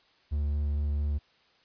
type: tone with vibrato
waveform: triangle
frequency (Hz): 73.1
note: D2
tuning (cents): -7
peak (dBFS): -24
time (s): 0.31-1.19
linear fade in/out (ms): 20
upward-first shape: square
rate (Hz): 4.4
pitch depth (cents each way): 9
effects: white hiss -64 dBFS RMS until 1.64 s + resampled to 11025 Hz